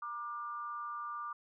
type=tone with amplitude modulation; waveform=sine; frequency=1189 Hz; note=D6; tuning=21 cents sharp; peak=-35 dBFS; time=0.02-1.33 s; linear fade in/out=5 ms; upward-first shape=sine; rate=242 Hz; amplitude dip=70%; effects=none